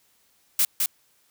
blue noise with echo, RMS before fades -20 dBFS, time 0.59-0.65 s, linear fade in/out 2 ms, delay 210 ms, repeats 1, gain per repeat -3 dB, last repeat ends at 0.86 s, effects white hiss -64 dBFS RMS until 1.3 s

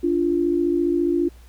sine tone pair together, 291 / 345.7 Hz, D4 / F4, -16 / -18 cents, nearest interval minor third, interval 298 cents, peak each -22 / -19 dBFS, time 0.03-1.29 s, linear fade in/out 10 ms, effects added 60 Hz sine -43 dBFS peak until 1.48 s + pink hiss -55 dBFS RMS until 1.48 s

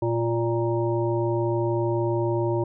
harmonic tone, 116.54 Hz, A#2, in tune, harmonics 1 / 3 / 5 / 7 / 8, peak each -26 / -24 / -30 / -39 / -32 dBFS, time 0.02-2.64 s, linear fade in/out 5 ms, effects none

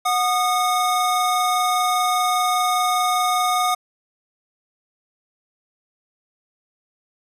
square tone pair together, 731.8 / 1228 Hz, F#5 / D#6, -19 / -23 cents, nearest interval major sixth, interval 896 cents, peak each -21 / -21 dBFS, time 0.05-3.75 s, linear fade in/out 10 ms, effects resampled to 32000 Hz

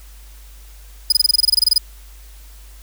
40% pulse tone bursts, 4978 Hz, D#8, in tune, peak -8 dBFS, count 15, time 1.1-1.781 s, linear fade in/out 5 ms, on 23 ms, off 24 ms, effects added 50 Hz sine -38 dBFS peak until 2.82 s + white hiss -48 dBFS RMS until 2.82 s

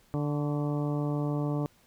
harmonic tone with a mistuned harmonic, 146.83 Hz, D3, in tune, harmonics 1 / 2 / 3 / 4 / 5 / 6 / 7 / 8, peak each -29 / -32 / -38 / -39 / -44 / -45 / -48 / -46 dBFS, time 0.14-1.66 s, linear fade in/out 0 ms, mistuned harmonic 8, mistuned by -44 cents, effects pink hiss -63 dBFS RMS until 1.86 s

